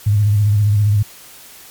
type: tone with vibrato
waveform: sine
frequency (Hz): 103.83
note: G#2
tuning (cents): 0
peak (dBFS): -10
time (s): 0.06-1.03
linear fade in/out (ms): 10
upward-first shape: sine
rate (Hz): 15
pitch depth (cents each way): 55
effects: white hiss -40 dBFS RMS until 1.7 s + MP3 96 kbps